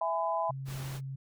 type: chord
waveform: sine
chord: E major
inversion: none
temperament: equal with one note detuned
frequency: 659.3 / 830.6 / 1006.8 Hz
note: E5 / G#5 / B5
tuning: 0 / 0 / +33 cents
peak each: -32 / -34 / -32 dBFS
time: 0.01-0.51 s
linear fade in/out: 5 ms
type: tone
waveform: sine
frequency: 134.7 Hz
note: C#3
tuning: 49 cents flat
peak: -36 dBFS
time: 0.49-1.16 s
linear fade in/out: 10 ms
type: noise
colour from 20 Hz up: pink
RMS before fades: -45 dBFS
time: 0.65-1.01 s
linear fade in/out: 50 ms
effects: none